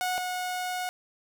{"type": "tone pair in turn", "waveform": "sawtooth", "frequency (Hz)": [732, 729.2], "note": ["F#5", "F#5"], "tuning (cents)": [-19, -25], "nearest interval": "unison", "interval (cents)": 6, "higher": "first", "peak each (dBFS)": [-23, -26], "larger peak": "first", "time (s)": [[0.01, 0.18], [0.18, 0.89]], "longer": "second", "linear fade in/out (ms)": 0, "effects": []}